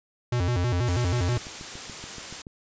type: tone with vibrato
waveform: square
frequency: 103.83 Hz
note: G#2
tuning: in tune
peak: -23 dBFS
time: 0.32-1.38 s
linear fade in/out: 5 ms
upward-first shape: square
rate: 6.2 Hz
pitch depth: 280 cents each way
type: noise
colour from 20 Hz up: white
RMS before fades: -37 dBFS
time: 0.87-2.42 s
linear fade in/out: 5 ms
type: click train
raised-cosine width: 3 ms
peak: -28 dBFS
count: 11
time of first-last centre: 1.04-2.469 s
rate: 7 Hz
effects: resampled to 16000 Hz